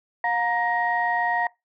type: tone cluster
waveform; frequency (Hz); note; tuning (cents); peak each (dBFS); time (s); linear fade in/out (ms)
sine; 714 / 935 / 1882; F5 / A#5 / A#6; +38 / +5 / +16; -25; 0.24-1.47; 2
effects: noise-tail reverb RT60 0.2 s tail -23 dB re dry + tanh soft clip ceiling -11 dBFS